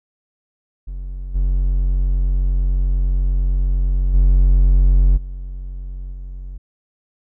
triangle tone with level steps, 45.62 Hz, F#1, 24 cents flat, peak -23 / -12 / -7 / -24 / -26 dBFS, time 0.87-6.58 s, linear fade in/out 10 ms, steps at 1.34 / 4.13 / 5.16 / 6.11 s, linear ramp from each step 20 ms, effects none

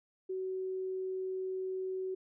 sine tone, 375.7 Hz, F#4, 26 cents sharp, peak -34 dBFS, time 0.29-2.15 s, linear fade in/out 10 ms, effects none

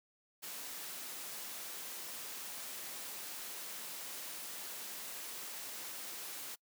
white noise, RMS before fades -45 dBFS, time 0.42-6.56 s, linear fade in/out 20 ms, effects noise-tail reverb RT60 0.1 s tail -25 dB re dry + high-pass 200 Hz 12 dB/octave

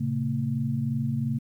sine tone cluster, 113.7 / 136.5 / 227.7 Hz, A#2 / C#3 / A#3, -43 / -26 / -40 cents, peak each -32 / -27 / -29 dBFS, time 0-1.39 s, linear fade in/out 10 ms, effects 10-bit

